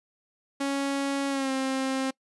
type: tone with pitch glide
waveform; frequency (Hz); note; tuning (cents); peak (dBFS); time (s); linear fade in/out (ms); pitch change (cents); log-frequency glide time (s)
sawtooth; 277.2 to 265.4; C#4 to C4; 0 to +25; -22; 0.6-2.11; 10; -75; 1.29-1.51
effects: noise-tail reverb RT60 0.1 s tail -24 dB re dry + resampled to 24000 Hz